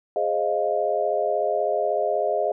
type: chord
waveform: sine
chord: F minor seventh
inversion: first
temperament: equal with one note detuned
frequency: 415.3 / 529.6 / 622.3 / 698.5 Hz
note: Ab4 / C5 / Eb5 / F5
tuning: 0 / +21 / 0 / 0 cents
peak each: -27 / -28 / -24 / -26 dBFS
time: 0.16-2.52 s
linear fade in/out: 2 ms
effects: none